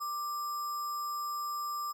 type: tone with sample-and-hold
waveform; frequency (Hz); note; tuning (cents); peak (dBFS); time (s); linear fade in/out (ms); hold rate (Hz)
sine; 1180; D6; +8; -33; 0-1.93; 20; 6300
effects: none